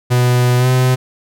45% pulse tone with pitch glide, 123.7 to 127.77 Hz, B2 to C3, +3 to -41 cents, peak -10 dBFS, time 0.1-0.96 s, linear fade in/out 20 ms, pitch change +56 cents, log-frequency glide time 0.58-0.67 s, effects none

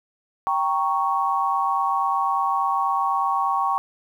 sine chord, G diminished, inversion none, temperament equal, 784 / 932.3 / 1108.7 Hz, G5 / Bb5 / Db6, 0 / 0 / 0 cents, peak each -24 / -26 / -22 dBFS, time 0.47-3.78 s, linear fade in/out 0 ms, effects 9-bit

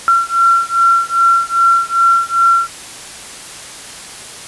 sine beating tone pair, 1362 / 1364.5 Hz, F6 / F6, -44 / -41 cents, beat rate 2.5 Hz, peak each -12 dBFS, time 0.08-2.67 s, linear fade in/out 0 ms, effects white hiss -31 dBFS RMS until 4.47 s + resampled to 24000 Hz

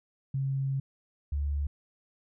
sine tone pair in turn, 135.7 / 71.88 Hz, C#3 / D2, -36 / -37 cents, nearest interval major seventh, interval 1101 cents, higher first, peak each -27 / -27 dBFS, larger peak neither, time 0.34-0.8 / 1.32-1.67 s, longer first, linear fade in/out 5 ms, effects none

